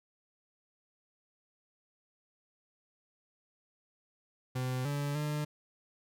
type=tone with pitch steps; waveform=40% pulse; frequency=127.8 / 143.7 / 149.5 Hz; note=C3 / D3 / D3; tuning=-40 / -37 / +31 cents; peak=-31 dBFS; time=4.55-5.45 s; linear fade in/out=10 ms; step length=300 ms; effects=none